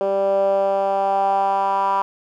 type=tone with band-pass filter sweep; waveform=10% pulse; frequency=196 Hz; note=G3; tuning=in tune; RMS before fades=-19 dBFS; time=0.01-2.02 s; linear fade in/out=0 ms; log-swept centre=510 to 1000 Hz; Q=4.8; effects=none